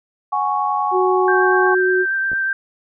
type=chord; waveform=sine; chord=F# suspended second; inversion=none; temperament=equal; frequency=740 / 830.6 / 1108.7 Hz; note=F#5 / G#5 / C#6; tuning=0 / 0 / 0 cents; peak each=-24 / -20 / -20 dBFS; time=0.32-1.75 s; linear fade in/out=10 ms
type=tone; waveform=sine; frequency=370 Hz; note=F#4; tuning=in tune; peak=-15 dBFS; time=0.91-2.06 s; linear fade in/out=50 ms
type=tone with vibrato; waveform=sine; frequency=1568 Hz; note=G6; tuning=in tune; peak=-17 dBFS; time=1.28-2.53 s; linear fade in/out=2 ms; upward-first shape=triangle; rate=8.4 Hz; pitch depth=17 cents each way
type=clicks; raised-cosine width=2 ms; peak=-22 dBFS; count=2; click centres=2.317 / 2.332 s
effects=none